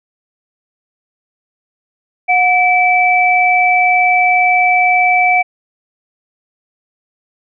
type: tone pair together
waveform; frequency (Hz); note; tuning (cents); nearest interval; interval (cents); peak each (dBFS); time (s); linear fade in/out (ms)
sine; 728 / 2311; F#5 / D7; -28 / -28; octave + minor sixth; 2000; -11; 2.28-5.43; 20
effects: none